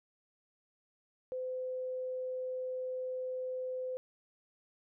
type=tone; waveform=sine; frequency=511 Hz; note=C5; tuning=41 cents flat; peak=-35 dBFS; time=1.32-3.97 s; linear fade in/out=0 ms; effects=none